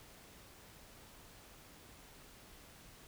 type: silence
effects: pink hiss -58 dBFS RMS until 3.07 s